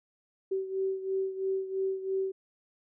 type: beating tone pair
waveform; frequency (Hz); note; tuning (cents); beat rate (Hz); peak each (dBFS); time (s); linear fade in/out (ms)
sine; 382.7 / 385.7; G4 / G4; -42 / -28; 3; -30 / -35; 0.51-2.32; 10
effects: none